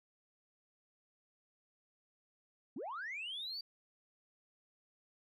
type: linear sweep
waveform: sine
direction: up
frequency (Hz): 196 to 4699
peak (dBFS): -39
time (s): 2.76-3.61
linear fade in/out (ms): 5
effects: tanh soft clip ceiling -37 dBFS